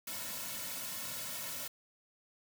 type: noise with comb filter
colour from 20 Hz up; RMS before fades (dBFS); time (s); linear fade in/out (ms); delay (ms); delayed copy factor
white; -41; 0.07-1.68; 5; 2.5; -0.85
effects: none